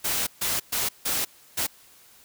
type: noise bursts at uneven times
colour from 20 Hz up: white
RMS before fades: -26 dBFS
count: 5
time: 0.04-0.27 / 0.41-0.6 / 0.72-0.89 / 1.05-1.25 / 1.57-1.67 s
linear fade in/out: 10 ms
effects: white hiss -54 dBFS RMS until 2.24 s